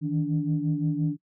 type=tone cluster; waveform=sine; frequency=154.7 / 160.5 / 290.2 Hz; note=D#3 / E3 / D4; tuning=-10 / -46 / -21 cents; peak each=-27 dBFS; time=0.01-1.17 s; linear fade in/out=50 ms; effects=noise-tail reverb RT60 0.1 s tail -24 dB re dry + tanh soft clip ceiling -14 dBFS